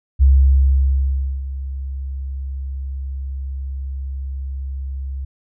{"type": "tone with ADSR envelope", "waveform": "sine", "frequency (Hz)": 67.3, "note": "C2", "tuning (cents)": 49, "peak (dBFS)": -7, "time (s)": [0.19, 5.25], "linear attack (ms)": 31, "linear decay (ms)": 1200, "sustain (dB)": -16, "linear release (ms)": 7, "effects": []}